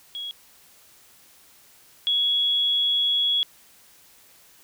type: tone pair in turn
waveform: sine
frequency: 3323 / 3350 Hz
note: G#7 / G#7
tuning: 0 / +14 cents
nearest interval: unison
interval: 14 cents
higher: second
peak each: -30 / -19 dBFS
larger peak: second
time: 0.15-0.31 / 2.07-3.43 s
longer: second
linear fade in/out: 0 ms
effects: white hiss -54 dBFS RMS until 4.63 s